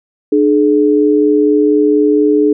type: tone pair together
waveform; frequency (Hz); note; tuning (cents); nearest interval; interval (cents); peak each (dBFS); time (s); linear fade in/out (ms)
sine; 299.7 / 423.9; D4 / G#4; +35 / +35; tritone; 600; -10; 0.32-2.53; 5
effects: none